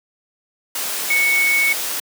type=tone in noise; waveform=sine; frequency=2217 Hz; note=C#7; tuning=in tune; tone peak=-14 dBFS; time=1.1-1.73 s; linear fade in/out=5 ms; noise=white; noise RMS=-24 dBFS; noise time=0.75-2 s; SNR=+7 dB; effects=high-pass 300 Hz 12 dB/octave